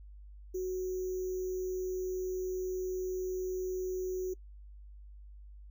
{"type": "tone with sample-and-hold", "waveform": "sine", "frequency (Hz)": 369.5, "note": "F#4", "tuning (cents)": -2, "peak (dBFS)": -32, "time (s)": [0.54, 4.34], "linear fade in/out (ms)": 10, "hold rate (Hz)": 6300, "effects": ["noise-tail reverb RT60 0.1 s tail -23 dB re dry", "added 50 Hz sine -48 dBFS peak until 5.7 s"]}